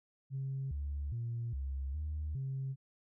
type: tone with pitch steps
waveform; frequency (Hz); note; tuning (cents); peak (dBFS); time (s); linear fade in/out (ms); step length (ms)
sine; 134.9 / 71.6 / 117.2 / 67.8 / 76 / 134.1; C#3 / D2 / A#2 / C#2 / D#2 / C3; -47 / -43 / +10 / -38 / -40 / +43; -34; 0.3-2.76; 50; 410
effects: tanh soft clip ceiling -31 dBFS